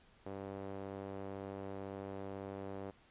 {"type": "tone with band-pass filter", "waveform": "sawtooth", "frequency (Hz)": 98, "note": "G2", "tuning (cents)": 0, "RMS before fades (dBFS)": -45, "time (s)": [0.26, 2.91], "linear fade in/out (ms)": 5, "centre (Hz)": 500, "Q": 1.2, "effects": ["pink hiss -66 dBFS RMS until 3.1 s", "resampled to 8000 Hz"]}